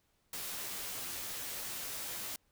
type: noise with comb filter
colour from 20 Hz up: white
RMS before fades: -41 dBFS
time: 0.33-2.36 s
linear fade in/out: 2 ms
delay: 13 ms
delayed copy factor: -0.6
effects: pink hiss -75 dBFS RMS until 2.51 s